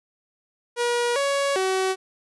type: tone with pitch steps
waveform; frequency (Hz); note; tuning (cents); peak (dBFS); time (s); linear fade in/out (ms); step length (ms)
sawtooth; 479.5 / 559 / 378.3; A#4 / C#5 / F#4; +49 / +14 / +38; -17; 0.76-1.96; 50; 400
effects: resampled to 24000 Hz